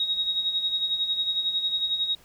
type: tone with tremolo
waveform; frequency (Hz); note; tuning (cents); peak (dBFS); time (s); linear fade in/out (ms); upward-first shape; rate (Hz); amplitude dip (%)
sine; 3778; A#7; +22; -21; 0-2.15; 2; sine; 11; 60
effects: pink hiss -56 dBFS RMS until 2.24 s